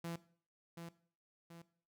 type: tone with echo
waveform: sawtooth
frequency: 168.6 Hz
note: E3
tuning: 39 cents sharp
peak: -37 dBFS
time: 0.04-0.16 s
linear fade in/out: 5 ms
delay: 730 ms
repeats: 2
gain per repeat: -6 dB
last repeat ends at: 1.62 s
effects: noise-tail reverb RT60 0.5 s tail -17 dB re dry